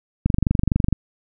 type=click train; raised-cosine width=5 ms; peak=-5 dBFS; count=17; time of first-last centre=0.26-0.927 s; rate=24 Hz; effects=none